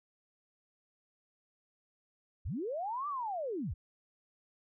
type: linear two-way sweep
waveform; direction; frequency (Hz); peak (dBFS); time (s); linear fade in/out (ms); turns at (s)
sine; up then down; 44.7 to 1200 to 44.7; -34; 2.45-3.74; 10; 3.08
effects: none